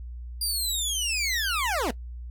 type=linear sweep; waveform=20% pulse; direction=down; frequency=4827 to 200 Hz; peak=-20 dBFS; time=0.41-1.91 s; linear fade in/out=5 ms; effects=noise-tail reverb RT60 0.1 s tail -18 dB re dry + added 60 Hz sine -35 dBFS peak until 2.3 s